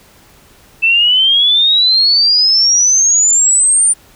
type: exponential sweep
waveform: sine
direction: up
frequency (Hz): 2637 to 9230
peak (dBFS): -7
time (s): 0.82-3.94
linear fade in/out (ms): 20
effects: pink hiss -45 dBFS RMS until 4.15 s